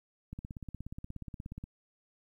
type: click train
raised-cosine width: 5 ms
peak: -29 dBFS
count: 23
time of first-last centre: 0.33-1.64 s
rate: 16.8 Hz
effects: 11-bit